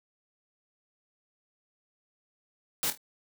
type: noise with echo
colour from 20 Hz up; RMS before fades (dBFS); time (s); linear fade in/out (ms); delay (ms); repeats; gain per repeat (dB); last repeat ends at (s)
white; -29; 2.83-2.9; 0; 25; 3; -9; 2.975
effects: none